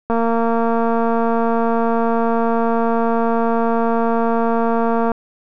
click train, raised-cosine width 1 ms, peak -6 dBFS, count 1155, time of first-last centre 0.1-5.117 s, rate 230 Hz, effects none

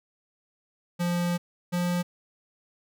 square tone pair in turn, 174.61 / 176.23 Hz, F3 / F3, 0 / +16 cents, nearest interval unison, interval 16 cents, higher second, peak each -25 dBFS, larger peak neither, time 0.99-1.38 / 1.72-2.03 s, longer first, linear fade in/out 20 ms, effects none

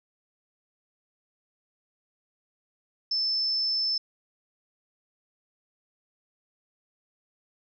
sine tone, 5274 Hz, E8, in tune, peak -24 dBFS, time 3.11-3.98 s, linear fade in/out 5 ms, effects none

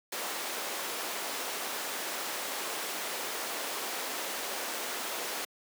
pink high-pass noise, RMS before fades -36 dBFS, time 0.12-5.45 s, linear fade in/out 5 ms, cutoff 430 Hz, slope 12 dB/octave, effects high-pass 200 Hz 12 dB/octave

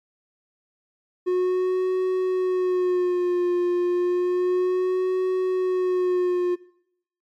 triangle tone with vibrato, 362.4 Hz, F#4, 36 cents flat, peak -17 dBFS, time 1.26-6.56 s, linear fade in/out 20 ms, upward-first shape sine, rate 0.31 Hz, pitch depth 43 cents each way, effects noise-tail reverb RT60 0.7 s tail -20 dB re dry + MP3 64 kbps

